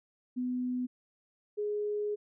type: tone pair in turn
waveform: sine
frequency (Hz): 250 / 416.8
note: B3 / G#4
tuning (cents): +21 / +6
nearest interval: major sixth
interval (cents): 885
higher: second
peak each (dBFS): -30 / -30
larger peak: neither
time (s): 0.36-0.87 / 1.57-2.16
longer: second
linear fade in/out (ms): 20
effects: none